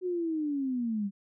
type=linear sweep; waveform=sine; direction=down; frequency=370.8 to 192.9 Hz; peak=-28 dBFS; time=0.01-1.11 s; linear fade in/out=50 ms; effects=none